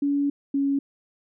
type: tone pair in turn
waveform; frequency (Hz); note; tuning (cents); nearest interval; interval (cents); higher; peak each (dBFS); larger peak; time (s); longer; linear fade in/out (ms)
sine; 283.9 / 278.1; C#4 / C#4; +41 / +6; unison; 35; first; -20 / -20; neither; 0.02-0.3 / 0.54-0.79; first; 5
effects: none